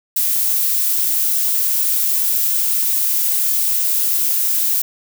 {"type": "noise", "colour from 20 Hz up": "violet", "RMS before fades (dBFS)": -17, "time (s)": [0.16, 4.82], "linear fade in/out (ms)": 5, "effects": []}